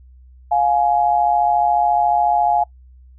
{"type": "tone pair together", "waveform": "sine", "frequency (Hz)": [704.9, 839], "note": ["F5", "G#5"], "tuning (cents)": [16, 17], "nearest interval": "minor third", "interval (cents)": 301, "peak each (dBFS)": -16, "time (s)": [0.51, 2.64], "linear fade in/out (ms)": 10, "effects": ["noise-tail reverb RT60 0.1 s tail -23 dB re dry", "added 63 Hz sine -42 dBFS peak until 3.18 s"]}